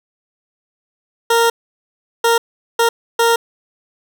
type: tone bursts at uneven times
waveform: 20% pulse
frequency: 463.8 Hz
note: A#4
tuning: 9 cents flat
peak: -6 dBFS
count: 4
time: 1.3-1.5 / 2.24-2.38 / 2.79-2.89 / 3.19-3.36 s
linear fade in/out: 5 ms
effects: none